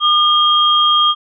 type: tone pair together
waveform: sine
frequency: 1213 / 3231 Hz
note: D#6 / G#7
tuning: -44 / -48 cents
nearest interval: octave + perfect fourth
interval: 1696 cents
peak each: -12 dBFS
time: 0-1.15 s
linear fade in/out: 50 ms
effects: none